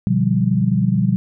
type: chord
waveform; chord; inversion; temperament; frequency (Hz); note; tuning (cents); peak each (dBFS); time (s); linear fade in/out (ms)
sine; G dominant seventh; first; just; 122.5 / 147 / 176.4 / 196; B2 / D3 / F3 / G3; -14 / +2 / +18 / 0; -19 / -23 / -19 / -18; 0.07-1.16; 0
effects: none